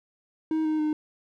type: tone with pitch steps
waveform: triangle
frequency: 315.8 / 310.6 / 305.4 Hz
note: D#4 / D#4 / D#4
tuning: +26 / -3 / -32 cents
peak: -21 dBFS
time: 0.51-0.93 s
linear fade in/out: 2 ms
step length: 140 ms
effects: none